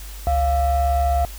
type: ring-modulated tone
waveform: triangle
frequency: 313.8 Hz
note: D#4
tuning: 15 cents sharp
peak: -11 dBFS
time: 0.27-1.25 s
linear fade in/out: 0 ms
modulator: 383 Hz
effects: added 50 Hz sine -33 dBFS peak until 1.38 s + white hiss -41 dBFS RMS until 1.38 s